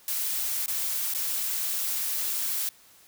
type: noise with dropouts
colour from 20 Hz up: blue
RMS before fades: -29 dBFS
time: 0.08-2.69 s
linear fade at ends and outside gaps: 2 ms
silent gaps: 0.661-0.68 / 1.139-1.147 s
effects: white hiss -56 dBFS RMS until 3.07 s